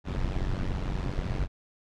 brown noise with amplitude modulation, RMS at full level -26 dBFS, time 0.04-1.48 s, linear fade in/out 50 ms, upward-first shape sine, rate 93.2 Hz, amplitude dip 80%, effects low-pass 5000 Hz 12 dB/octave

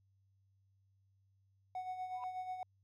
triangle tone with tremolo, 740 Hz, F#5, in tune, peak -35 dBFS, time 1.75-2.63 s, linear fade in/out 2 ms, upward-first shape sine, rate 8.2 Hz, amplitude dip 60%
sine tone with exponential growth, 987.8 Hz, B5, in tune, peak -39 dBFS, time 2.09-2.24 s, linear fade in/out 1 ms, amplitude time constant 32 ms
effects tanh soft clip ceiling -32 dBFS + added 97 Hz sine -70 dBFS peak until 2.83 s

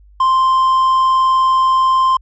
triangle tone, 1046.5 Hz, C6, in tune, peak -8 dBFS, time 0.2-2.17 s, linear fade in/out 5 ms, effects added 50 Hz sine -42 dBFS peak until 2.21 s + resampled to 16000 Hz

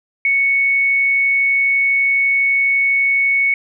sine tone, 2217 Hz, C#7, in tune, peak -12 dBFS, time 0.25-3.54 s, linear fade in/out 2 ms, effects none

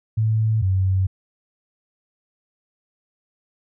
sine tone pair in turn, 110 / 94.67 Hz, A2 / F#2, 0 / +40 cents, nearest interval minor third, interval 260 cents, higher first, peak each -16 dBFS, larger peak neither, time 0.17-0.62 / 0.62-1.07 s, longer neither, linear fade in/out 10 ms, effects none

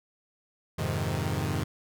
sawtooth chord, F minor seventh, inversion none, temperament equal, 87.31 / 103.83 / 130.81 / 155.56 Hz, F2 / Ab2 / C3 / Eb3, 0 / 0 / 0 / 0 cents, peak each -29 dBFS, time 0.78-1.64 s, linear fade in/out 10 ms, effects none

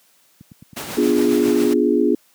click train, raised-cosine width 5 ms, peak -24 dBFS, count 5, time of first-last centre 0.41-0.839 s, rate 9.32 Hz
pink noise with tremolo, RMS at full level -28 dBFS, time 0.76-1.74 s, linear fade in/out 10 ms, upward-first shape sine, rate 7.3 Hz, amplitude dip 35%
sine chord, B diminished seventh, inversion none, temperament equal, 246.9 / 293.7 / 349.2 / 415.3 Hz, B3 / D4 / F4 / Ab4, 0 / 0 / 0 / 0 cents, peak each -19 dBFS, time 0.97-2.15 s, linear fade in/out 5 ms
effects white hiss -57 dBFS RMS until 2.34 s + high-pass 150 Hz 12 dB/octave

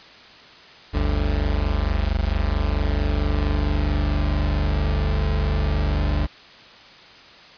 40% pulse tone pair together, 49 / 73.42 Hz, G1 / D2, 0 / 0 cents, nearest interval perfect fifth, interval 700 cents, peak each -21 dBFS, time 0.93-6.27 s, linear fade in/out 20 ms, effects white hiss -45 dBFS RMS until 7.57 s + resampled to 11025 Hz

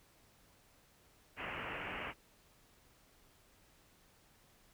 white low-pass noise, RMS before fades -43 dBFS, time 1.36-2.14 s, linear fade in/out 50 ms, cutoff 2900 Hz, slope 96 dB/octave, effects pink hiss -67 dBFS RMS until 4.73 s

